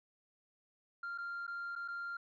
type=tone with dropouts; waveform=sine; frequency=1392 Hz; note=F6; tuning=6 cents flat; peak=-37 dBFS; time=1.03-2.17 s; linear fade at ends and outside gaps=5 ms; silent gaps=1.178-1.183 / 1.468-1.477 / 1.754-1.76 / 1.879-1.883 s; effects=tanh soft clip ceiling -37 dBFS